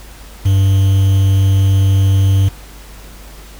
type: tone with quantisation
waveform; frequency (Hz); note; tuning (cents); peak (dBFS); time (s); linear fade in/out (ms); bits
triangle; 97; G2; -18; -6; 0.45-2.49; 10; 5
effects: added 50 Hz sine -34 dBFS peak until 3.59 s + pink hiss -39 dBFS RMS until 3.59 s